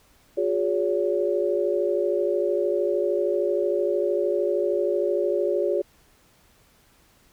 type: tone cluster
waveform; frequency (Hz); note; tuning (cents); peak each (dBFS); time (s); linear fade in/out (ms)
sine; 357.8 / 410.9 / 567; F4 / G#4 / C#5; +42 / -18 / +39; -25; 0.37-5.82; 10
effects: pink hiss -59 dBFS RMS until 7.32 s